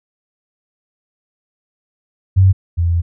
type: tone pair in turn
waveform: sine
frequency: 95 / 85.23 Hz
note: F#2 / F2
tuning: +46 / -42 cents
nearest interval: major second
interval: 188 cents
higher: first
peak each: -6 / -12 dBFS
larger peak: first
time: 2.36-2.53 / 2.77-3.02 s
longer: second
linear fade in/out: 20 ms
effects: none